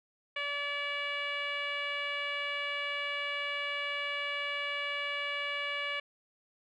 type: tone with low-pass filter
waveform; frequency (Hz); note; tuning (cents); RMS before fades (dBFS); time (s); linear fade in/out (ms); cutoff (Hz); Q
10% pulse; 574; D5; -40; -35; 0.36-6; 5; 2600; 2.9
effects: none